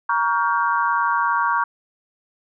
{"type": "chord", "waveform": "sine", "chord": "G half-diminished seventh", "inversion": "first", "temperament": "just", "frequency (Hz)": [940.8, 1128.9, 1411.2, 1568], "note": ["Bb5", "Db6", "F6", "G6"], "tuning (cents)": [16, 31, 18, 0], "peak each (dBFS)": [-21, -21, -25, -26], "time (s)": [0.09, 1.64], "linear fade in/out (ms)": 5, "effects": []}